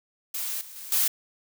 blue noise with level steps, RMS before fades -31 / -44 / -40 / -23 dBFS, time 0.34-1.08 s, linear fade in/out 5 ms, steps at 0.61 / 0.76 / 0.92 s, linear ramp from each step 2 ms, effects none

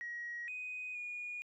sine tone with pitch steps, 1900 / 2498 / 2445 Hz, A#6 / D#7 / D#7, +33 / +6 / -31 cents, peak -39 dBFS, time 0.01-1.42 s, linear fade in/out 0 ms, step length 470 ms, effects tanh soft clip ceiling -35 dBFS

